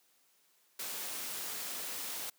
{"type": "noise", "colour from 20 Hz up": "white", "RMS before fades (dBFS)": -40, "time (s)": [0.79, 2.3], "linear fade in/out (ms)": 5, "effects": ["white hiss -70 dBFS RMS until 2.38 s", "high-pass 200 Hz 12 dB/octave"]}